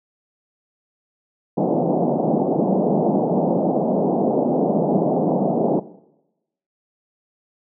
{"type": "band-pass noise", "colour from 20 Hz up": "pink", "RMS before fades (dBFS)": -19, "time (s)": [1.57, 5.8], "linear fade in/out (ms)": 10, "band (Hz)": [160, 790], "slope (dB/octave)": 48, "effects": ["noise-tail reverb RT60 0.9 s tail -18 dB re dry"]}